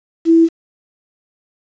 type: tone with quantisation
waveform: sine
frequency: 329.6 Hz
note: E4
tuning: in tune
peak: -6 dBFS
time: 0.25-0.49 s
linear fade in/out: 50 ms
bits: 6
effects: resampled to 16000 Hz